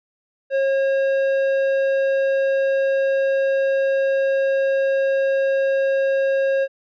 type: tone with tanh clipping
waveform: sine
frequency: 542 Hz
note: C#5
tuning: 39 cents flat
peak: -18 dBFS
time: 0.5-6.68 s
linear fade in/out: 50 ms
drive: 10 dB
effects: none